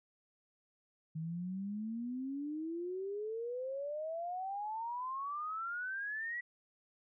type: exponential sweep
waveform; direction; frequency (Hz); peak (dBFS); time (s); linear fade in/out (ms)
sine; up; 156.1 to 1960; -37; 1.15-6.41; 10
effects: none